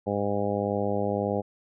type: harmonic tone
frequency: 101.7 Hz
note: G#2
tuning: 36 cents flat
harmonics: 1 / 2 / 3 / 4 / 5 / 6 / 7 / 8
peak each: -34 / -31 / -35 / -32 / -30 / -33 / -36 / -35 dBFS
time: 0.06-1.42 s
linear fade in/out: 20 ms
effects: none